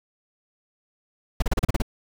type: noise bursts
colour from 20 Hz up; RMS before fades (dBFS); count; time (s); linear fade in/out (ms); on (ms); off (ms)
brown; -19; 8; 1.4-1.821; 5; 22; 35
effects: none